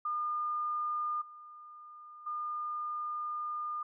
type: tone with level steps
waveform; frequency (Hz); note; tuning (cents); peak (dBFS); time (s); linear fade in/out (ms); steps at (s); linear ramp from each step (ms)
sine; 1212; D#6; -46; -31 / -48 / -34; 0.05-3.83; 5; 1.21 / 2.26; 10
effects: none